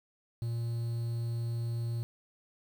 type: tone with quantisation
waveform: triangle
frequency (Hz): 116.9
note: A#2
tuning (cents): +5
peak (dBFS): -29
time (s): 0.42-2.03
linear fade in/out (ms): 0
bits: 9
effects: none